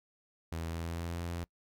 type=tone with pitch glide; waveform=sawtooth; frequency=82.41 to 85.61 Hz; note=E2 to F2; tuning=0 to -34 cents; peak=-32 dBFS; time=0.52-1.44 s; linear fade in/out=0 ms; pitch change=+66 cents; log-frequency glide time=0.66-1.19 s; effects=noise-tail reverb RT60 0.1 s tail -24 dB re dry